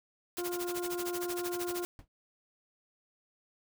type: noise with tremolo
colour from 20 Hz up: white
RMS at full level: -38 dBFS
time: 0.37-1.85 s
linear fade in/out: 0 ms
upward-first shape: sine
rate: 13 Hz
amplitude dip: 95%
type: harmonic tone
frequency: 352.6 Hz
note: F4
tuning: 17 cents sharp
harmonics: 1 / 2 / 3 / 4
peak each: -34 / -45 / -48 / -48 dBFS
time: 0.38-1.85 s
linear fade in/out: 5 ms
type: noise with exponential decay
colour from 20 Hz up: brown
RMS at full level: -43 dBFS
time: 1.99-2.08 s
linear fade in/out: 1 ms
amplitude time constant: 19 ms
effects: none